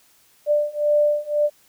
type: beating tone pair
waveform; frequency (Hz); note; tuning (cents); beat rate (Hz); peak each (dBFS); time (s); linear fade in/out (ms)
sine; 591 / 592.9; D5 / D5; +11 / +16; 1.9; -20 / -19; 0.46-1.5; 50
effects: white hiss -57 dBFS RMS until 1.68 s